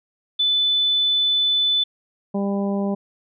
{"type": "tone", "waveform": "sine", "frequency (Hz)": 3500, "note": "A7", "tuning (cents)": -10, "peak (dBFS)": -16, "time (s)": [0.39, 1.84], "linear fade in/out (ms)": 10}
{"type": "harmonic tone", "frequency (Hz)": 199.2, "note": "G3", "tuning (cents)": 28, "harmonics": [1, 2, 3, 4, 5], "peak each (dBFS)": [-21, -28, -29, -34, -38], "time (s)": [2.34, 2.95], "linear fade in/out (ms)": 10}
{"effects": []}